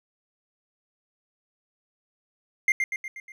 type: tone with echo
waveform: triangle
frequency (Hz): 2100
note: C7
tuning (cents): +6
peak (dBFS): -15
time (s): 2.68-2.72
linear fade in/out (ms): 2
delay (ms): 120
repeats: 5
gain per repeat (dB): -5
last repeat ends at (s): 3.32
effects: none